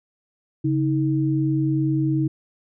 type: tone pair together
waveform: sine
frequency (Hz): 138.8 / 316.3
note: C#3 / D#4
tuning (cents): +3 / +29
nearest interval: octave + major second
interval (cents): 1426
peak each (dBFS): -21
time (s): 0.64-2.28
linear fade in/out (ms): 10
effects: none